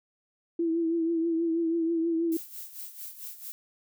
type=tone with vibrato; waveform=sine; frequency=331.4 Hz; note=E4; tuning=9 cents sharp; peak=-24 dBFS; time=0.59-2.37 s; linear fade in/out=5 ms; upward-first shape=triangle; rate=6.2 Hz; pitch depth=49 cents each way
type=noise with tremolo; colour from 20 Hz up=violet; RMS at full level=-39 dBFS; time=2.32-3.52 s; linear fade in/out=0 ms; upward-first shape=sine; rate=4.5 Hz; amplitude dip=70%
effects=none